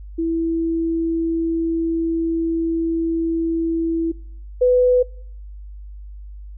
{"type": "tone pair in turn", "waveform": "sine", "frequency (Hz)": [329.6, 498.7], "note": ["E4", "B4"], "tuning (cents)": [0, 17], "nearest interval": "perfect fifth", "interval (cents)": 717, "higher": "second", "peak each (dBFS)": [-18, -11], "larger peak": "second", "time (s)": [[0.18, 4.12], [4.61, 5.03]], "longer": "first", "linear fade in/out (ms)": 10, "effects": ["noise-tail reverb RT60 0.7 s tail -25 dB re dry", "added 50 Hz sine -33 dBFS peak until 6.57 s"]}